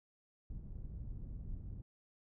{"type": "low-pass noise", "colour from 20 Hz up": "pink", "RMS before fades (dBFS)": -45, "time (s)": [0.5, 1.82], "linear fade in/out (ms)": 2, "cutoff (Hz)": 120, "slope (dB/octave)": 12, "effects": []}